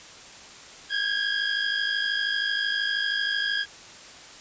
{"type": "tone pair together", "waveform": "25% pulse", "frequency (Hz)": [1608.3, 1661.2], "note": ["G6", "G#6"], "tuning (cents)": [44, 0], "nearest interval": "minor second", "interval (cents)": 56, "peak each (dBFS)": -23, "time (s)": [0.89, 3.66], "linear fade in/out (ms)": 50, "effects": ["white hiss -45 dBFS RMS until 4.4 s", "resampled to 16000 Hz"]}